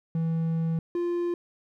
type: tone pair in turn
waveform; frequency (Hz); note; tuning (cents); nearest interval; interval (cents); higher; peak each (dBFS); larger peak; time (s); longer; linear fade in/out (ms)
triangle; 163.6 / 347.8; E3 / F4; -13 / -7; octave + minor second; 1306; second; -22 / -23; first; 0.15-0.79 / 0.95-1.34; first; 2
effects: none